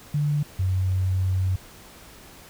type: tone pair in turn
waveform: sine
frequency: 147.1 / 93.43 Hz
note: D3 / F#2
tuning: +3 / +17 cents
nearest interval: minor sixth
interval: 786 cents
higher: first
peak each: -20 dBFS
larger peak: neither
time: 0.14-0.43 / 0.59-1.56 s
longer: second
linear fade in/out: 5 ms
effects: pink hiss -47 dBFS RMS until 2.49 s